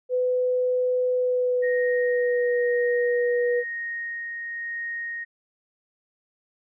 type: tone with pitch glide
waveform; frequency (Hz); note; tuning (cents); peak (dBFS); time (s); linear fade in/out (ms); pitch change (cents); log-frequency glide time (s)
sine; 502 to 485.5; B4 to B4; +28 to -30; -20; 0.09-3.64; 50; -58; 1.13-2.7
type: tone with tremolo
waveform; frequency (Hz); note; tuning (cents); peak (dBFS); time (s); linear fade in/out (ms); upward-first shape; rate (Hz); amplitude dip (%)
sine; 1864.7; A#6; 0; -28; 1.62-5.25; 20; sine; 1; 25
effects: none